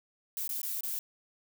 violet noise with dropouts, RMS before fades -35 dBFS, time 0.37-0.99 s, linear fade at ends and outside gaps 1 ms, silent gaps 0.477-0.492 / 0.616-0.631 / 0.808-0.834 s, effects none

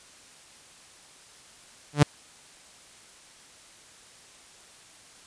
sawtooth tone with exponential growth, 146.5 Hz, D3, 4 cents flat, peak -7 dBFS, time 1.93-2.03 s, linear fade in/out 5 ms, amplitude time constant 21 ms, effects white hiss -52 dBFS RMS until 5.26 s + resampled to 22050 Hz

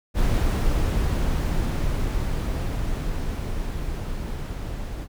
brown noise with level ramp, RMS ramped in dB -20 to -31 dBFS, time 0.14-5.08 s, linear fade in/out 50 ms, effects none

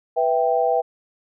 sine chord, E minor, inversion second, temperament equal, 493.9 / 659.3 / 784 Hz, B4 / E5 / G5, 0 / 0 / 0 cents, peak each -21 dBFS, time 0.16-0.82 s, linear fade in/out 20 ms, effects none

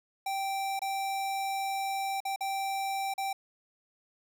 square tone with dropouts, 781 Hz, G5, 7 cents flat, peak -31 dBFS, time 0.26-3.33 s, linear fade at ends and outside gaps 5 ms, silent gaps 0.793-0.817 / 2.204-2.251 / 2.361-2.407 / 3.139-3.179 s, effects none

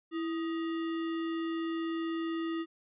sine tone with sample-and-hold, 329.6 Hz, E4, in tune, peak -31 dBFS, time 0.11-2.66 s, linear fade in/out 50 ms, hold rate 1575 Hz, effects resampled to 8000 Hz

